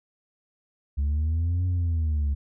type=linear two-way sweep; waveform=sine; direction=up then down; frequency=69.3 to 91.3 to 69.3 Hz; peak=-19 dBFS; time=0.97-2.35 s; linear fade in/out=20 ms; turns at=1.67 s; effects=tanh soft clip ceiling -21 dBFS